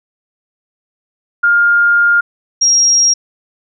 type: tone pair in turn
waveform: sine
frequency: 1410 / 5620 Hz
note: F6 / F8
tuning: +16 / +10 cents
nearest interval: 2 octaves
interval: 2394 cents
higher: second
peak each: -7 dBFS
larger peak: neither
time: 1.43-2.21 / 2.61-3.14 s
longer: first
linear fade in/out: 10 ms
effects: none